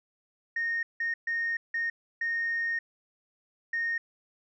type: tone bursts at uneven times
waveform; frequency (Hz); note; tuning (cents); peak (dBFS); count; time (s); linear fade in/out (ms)
sine; 1848; A#6; -16; -26; 6; 0.56-0.83 / 1-1.14 / 1.27-1.57 / 1.74-1.9 / 2.21-2.79 / 3.73-3.98; 5
effects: tanh soft clip ceiling -23 dBFS